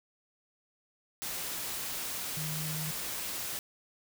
sine tone in noise, 155 Hz, D#3, 6 cents flat, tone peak -36 dBFS, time 2.37-2.91 s, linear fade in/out 0 ms, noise white, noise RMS -37 dBFS, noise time 1.22-3.59 s, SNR -2 dB, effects none

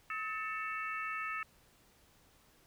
harmonic tone with a mistuned harmonic, 444.2 Hz, A4, 16 cents sharp, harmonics 3 / 4 / 5 / 6, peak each -39 / -42 / -44 / -44 dBFS, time 0.1-1.43 s, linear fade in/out 2 ms, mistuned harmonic 3, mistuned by -65 cents, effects pink hiss -66 dBFS RMS until 2.66 s

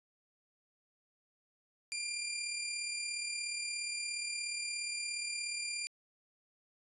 15% pulse tone with amplitude modulation, 2388 Hz, D7, 28 cents sharp, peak -28 dBFS, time 1.92-5.87 s, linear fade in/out 0 ms, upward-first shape sine, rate 37 Hz, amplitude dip 35%, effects resampled to 24000 Hz

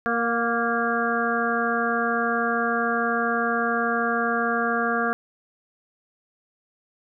harmonic tone with a mistuned harmonic, 233.1 Hz, A#3, in tune, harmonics 1 / 2 / 3 / 5 / 6 / 7, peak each -28 / -28 / -28 / -28 / -28 / -28 dBFS, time 0.06-5.13 s, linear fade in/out 0 ms, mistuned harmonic 3, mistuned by +20 cents, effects none

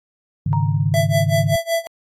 sine chord, Ab suspended fourth, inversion none, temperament equal, 103.83 / 138.59 / 155.56 Hz, Ab2 / Db3 / Eb3, 0 / 0 / 0 cents, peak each -20 dBFS, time 0.46-1.56 s, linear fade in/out 5 ms
sine tone with exponential decay, 935 Hz, A#5, 5 cents sharp, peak -20 dBFS, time 0.53-0.96 s, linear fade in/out 0 ms, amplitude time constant 93 ms
square tone with tremolo, 666 Hz, E5, 18 cents sharp, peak -16 dBFS, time 0.94-1.87 s, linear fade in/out 0 ms, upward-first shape sine, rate 5.3 Hz, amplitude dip 95%
effects AAC 48 kbps

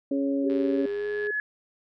harmonic tone, 138.59 Hz, C#3, in tune, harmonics 2 / 3 / 4, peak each -24 / -34 / -31 dBFS, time 0.11-0.86 s, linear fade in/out 5 ms
sine tone with pitch glide, 393.1 to 415.8 Hz, G4 to G#4, +5 to +2 cents, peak -27 dBFS, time 0.44-1.31 s, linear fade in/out 5 ms, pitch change +97 cents, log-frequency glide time 0.7-1.06 s
sine tone with exponential growth, 1700 Hz, G#6, 40 cents sharp, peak -24 dBFS, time 0.48-1.4 s, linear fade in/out 1 ms, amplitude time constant 200 ms
click train, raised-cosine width 0.3 ms, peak -30 dBFS, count 77, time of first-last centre 0.5-1.269 s, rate 98.8 Hz
effects none

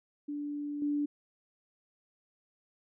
sine tone with level steps, 291.6 Hz, D4, 12 cents flat, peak -34 / -28 dBFS, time 0.28-1.06 s, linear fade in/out 10 ms, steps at 0.82 s, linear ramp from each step 2 ms, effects none

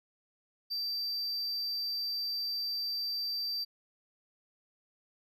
triangle tone, 4673 Hz, D8, 9 cents flat, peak -31 dBFS, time 0.7-3.65 s, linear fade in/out 20 ms, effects none

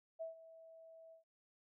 sine tone with ADSR envelope, 652 Hz, E5, 19 cents flat, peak -40 dBFS, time 0.19-1.24 s, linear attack 24 ms, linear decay 130 ms, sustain -16 dB, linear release 120 ms, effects none

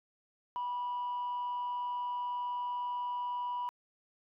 sine tone with amplitude modulation, 979 Hz, B5, 15 cents flat, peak -30 dBFS, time 0.56-3.69 s, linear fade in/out 0 ms, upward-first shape sine, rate 208 Hz, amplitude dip 30%, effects tanh soft clip ceiling -31 dBFS

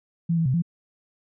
sine tone with pitch steps, 168 / 164.3 / 129 / 170.2 Hz, E3 / E3 / C3 / F3, +33 / -5 / -24 / -44 cents, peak -19 dBFS, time 0.29-0.622 s, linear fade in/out 10 ms, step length 83 ms, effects none

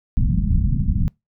pink low-pass noise, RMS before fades -18 dBFS, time 0.17-1.08 s, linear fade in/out 0 ms, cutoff 220 Hz, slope 48 dB/octave, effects noise-tail reverb RT60 0.2 s tail -25 dB re dry

